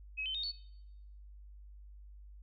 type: tone with pitch steps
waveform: sine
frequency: 2555 / 3074 / 3698 / 4449 Hz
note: D#7 / G7 / A#7 / C#8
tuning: +45 / -35 / -15 / +5 cents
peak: -35 dBFS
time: 0.17-0.522 s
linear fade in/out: 20 ms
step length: 88 ms
effects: noise-tail reverb RT60 0.9 s tail -21 dB re dry + added 50 Hz sine -50 dBFS peak until 2.42 s